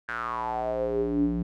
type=tone with band-pass filter sweep; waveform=square; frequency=58.27 Hz; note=A#1; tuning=in tune; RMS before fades=-28 dBFS; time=0.08-1.43 s; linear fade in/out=10 ms; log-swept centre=1600 to 210 Hz; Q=7.5; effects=none